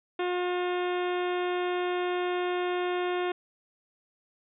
harmonic tone with a mistuned harmonic, 358.3 Hz, F4, 44 cents sharp, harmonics 1 / 2 / 3 / 4 / 5 / 6 / 7 / 8 / 9 / 10, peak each -28 / -34 / -38 / -40 / -42 / -44 / -45 / -46 / -47 / -48 dBFS, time 0.19-3.32 s, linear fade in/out 5 ms, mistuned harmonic 8, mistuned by -44 cents, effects none

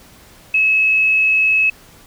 sine tone, 2581 Hz, E7, 37 cents flat, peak -11 dBFS, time 0.54-1.7 s, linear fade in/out 5 ms, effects pink hiss -45 dBFS RMS until 2.06 s

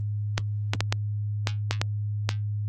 clicks, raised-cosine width 0.2 ms, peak -6 dBFS, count 8, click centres 0.379 / 0.735 / 0.806 / 0.925 / 1.472 / 1.71 / 1.815 / 2.291 s, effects added 104 Hz sine -26 dBFS peak until 2.68 s + Opus 32 kbps

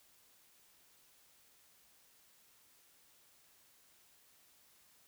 silence, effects white hiss -67 dBFS RMS until 5.07 s

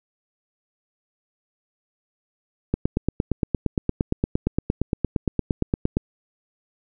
click train, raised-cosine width 3 ms, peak -7 dBFS, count 29, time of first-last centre 2.74-5.97 s, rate 8.67 Hz, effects none

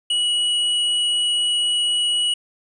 sine tone with hard clipping, 2924 Hz, F#7, 21 cents flat, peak -19 dBFS, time 0.1-2.34 s, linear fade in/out 5 ms, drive 8 dB, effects resampled to 24000 Hz

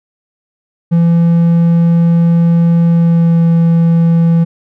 triangle tone with pitch glide, 168.7 to 166.96 Hz, E3 to E3, +40 to +22 cents, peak -4 dBFS, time 0.91-4.45 s, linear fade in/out 20 ms, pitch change -18 cents, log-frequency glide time 2.87-3.44 s, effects none

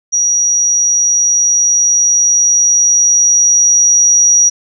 sine tone with level ramp, 5770 Hz, F#8, 44 cents flat, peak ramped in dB -9 to -5 dBFS, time 0.12-4.5 s, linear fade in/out 20 ms, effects none

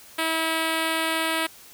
5% pulse tone with notch filter, 323.3 Hz, E4, 34 cents flat, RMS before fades -25 dBFS, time 0.18-1.47 s, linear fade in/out 10 ms, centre 5900 Hz, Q 1.3, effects white hiss -48 dBFS RMS until 1.73 s

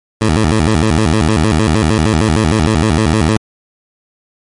15% pulse tone with vibrato, 92.5 Hz, F#2, in tune, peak -3 dBFS, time 0.21-3.37 s, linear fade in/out 5 ms, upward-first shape square, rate 6.5 Hz, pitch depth 290 cents each way, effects MP3 48 kbps

